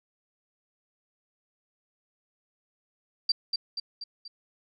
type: tone with echo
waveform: sine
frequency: 4699 Hz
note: D8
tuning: in tune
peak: -20 dBFS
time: 3.29-3.32 s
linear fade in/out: 5 ms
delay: 240 ms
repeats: 4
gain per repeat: -5 dB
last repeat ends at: 4.28 s
effects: none